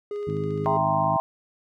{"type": "tone", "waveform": "triangle", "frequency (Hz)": 412.6, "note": "G#4", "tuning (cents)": -11, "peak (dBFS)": -26, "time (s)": [0.11, 0.77], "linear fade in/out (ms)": 2}
{"type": "click train", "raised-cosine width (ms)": 0.2, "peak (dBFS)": -36, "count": 8, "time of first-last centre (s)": [0.16, 0.646], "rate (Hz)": 14.4}
{"type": "harmonic tone", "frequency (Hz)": 51.7, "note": "G#1", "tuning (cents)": -7, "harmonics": [2, 3, 4, 5, 6], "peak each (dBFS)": [-34, -29, -36, -38, -36], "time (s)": [0.27, 1.17], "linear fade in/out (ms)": 5}
{"type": "chord", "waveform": "sine", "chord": "C dominant seventh", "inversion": "first", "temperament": "equal", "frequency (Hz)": [659.3, 784, 932.3, 1046.5], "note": ["E5", "G5", "Bb5", "C6"], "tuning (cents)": [0, 0, 0, 0], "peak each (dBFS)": -26, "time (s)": [0.66, 1.2], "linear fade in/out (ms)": 0}
{"effects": []}